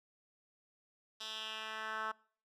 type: tone with band-pass filter sweep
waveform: 10% pulse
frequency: 218.7 Hz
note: A3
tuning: 10 cents flat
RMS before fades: -42 dBFS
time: 1.2-2.12 s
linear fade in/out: 10 ms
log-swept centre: 4100 to 1300 Hz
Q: 2.6
effects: noise-tail reverb RT60 0.5 s tail -23 dB re dry